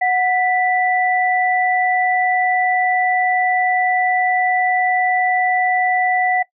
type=tone pair together; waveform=sine; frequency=734.7 / 1975.5 Hz; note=F#5 / B6; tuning=-12 / 0 cents; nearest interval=octave + perfect fourth; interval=1712 cents; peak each=-15 / -19 dBFS; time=0.01-6.43 s; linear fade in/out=10 ms; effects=noise-tail reverb RT60 0.1 s tail -19 dB re dry